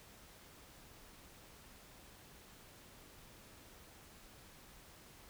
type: silence
effects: pink hiss -59 dBFS RMS until 5.29 s